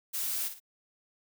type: noise with echo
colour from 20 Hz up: blue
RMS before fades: -33 dBFS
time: 0.13-0.49 s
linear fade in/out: 20 ms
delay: 56 ms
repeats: 2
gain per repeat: -9 dB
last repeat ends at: 0.602 s
effects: none